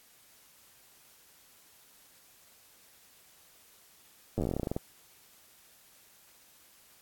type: slowing click train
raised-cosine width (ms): 2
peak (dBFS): -18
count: 17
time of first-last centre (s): 4.38-4.765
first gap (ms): 9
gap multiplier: 1.12
effects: white hiss -60 dBFS RMS until 7.01 s + AAC 64 kbps